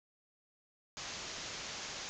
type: low-pass noise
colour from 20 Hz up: white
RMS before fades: -44 dBFS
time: 0.97-2.09 s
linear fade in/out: 0 ms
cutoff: 7000 Hz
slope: 96 dB/octave
effects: none